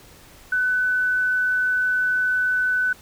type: tone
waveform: sine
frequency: 1501 Hz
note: F#6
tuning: 24 cents sharp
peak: -18 dBFS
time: 0.52-2.93 s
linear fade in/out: 5 ms
effects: pink hiss -48 dBFS RMS until 3.01 s